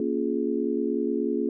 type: chord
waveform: sine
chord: Bb minor seventh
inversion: none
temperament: just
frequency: 233.1 / 279.7 / 349.6 / 419.5 Hz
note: Bb3 / Db4 / F4 / Ab4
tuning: 0 / +16 / +2 / +17 cents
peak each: -29 dBFS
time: 0-1.49 s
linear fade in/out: 2 ms
effects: none